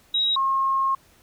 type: tone pair in turn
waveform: sine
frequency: 3823 / 1076.5 Hz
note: A#7 / C6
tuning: +43 / +49 cents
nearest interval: octave + minor seventh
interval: 2194 cents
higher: first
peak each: -19 dBFS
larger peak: neither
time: 0.14-0.36 / 0.36-0.95 s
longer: second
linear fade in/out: 5 ms
effects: pink hiss -57 dBFS RMS until 1.22 s